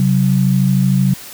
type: tone pair together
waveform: sine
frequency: 134.43 / 187.6 Hz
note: C3 / F#3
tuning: +47 / +24 cents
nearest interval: tritone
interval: 577 cents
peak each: -13 dBFS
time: 0-1.14 s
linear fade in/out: 2 ms
effects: white hiss -34 dBFS RMS until 1.33 s